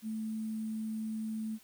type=tone with sample-and-hold; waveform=sine; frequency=219.3 Hz; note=A3; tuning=6 cents flat; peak=-34 dBFS; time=0.02-1.59 s; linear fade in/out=50 ms; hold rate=8820 Hz; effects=white hiss -61 dBFS RMS until 1.63 s